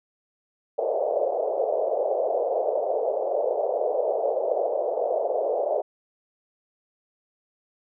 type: band-pass noise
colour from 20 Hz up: white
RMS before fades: -25 dBFS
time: 0.78-5.82 s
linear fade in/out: 10 ms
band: 450 to 670 Hz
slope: 48 dB/octave
effects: none